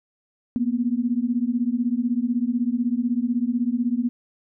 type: beating tone pair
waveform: sine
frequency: 233.1 / 249.1 Hz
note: A#3 / B3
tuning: 0 / +15 cents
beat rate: 16 Hz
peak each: -23 dBFS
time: 0.56-4.09 s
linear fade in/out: 0 ms
effects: none